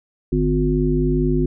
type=harmonic tone with a mistuned harmonic; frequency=51.2 Hz; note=G#1; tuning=24 cents flat; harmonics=1 / 3 / 5 / 7; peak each=-21 / -21 / -21 / -21 dBFS; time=0.32-1.46 s; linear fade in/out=5 ms; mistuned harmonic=3; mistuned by=-23 cents; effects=none